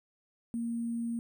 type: tone with sample-and-hold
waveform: sine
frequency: 233.1 Hz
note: A#3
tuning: in tune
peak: -31 dBFS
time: 0.54-1.19 s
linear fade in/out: 0 ms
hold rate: 8820 Hz
effects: none